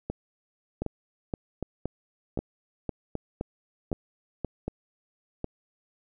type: two click trains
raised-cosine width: 2 ms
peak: -16 / -17 dBFS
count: 8 / 8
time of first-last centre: 0.82-4.447 / 0.1-5.444 s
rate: 1.93 / 1.31 Hz
effects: none